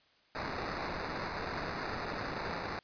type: noise with sample-and-hold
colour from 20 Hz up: white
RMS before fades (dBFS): -38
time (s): 0.35-2.79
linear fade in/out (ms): 0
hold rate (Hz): 3150
effects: white hiss -67 dBFS RMS until 2.83 s + resampled to 11025 Hz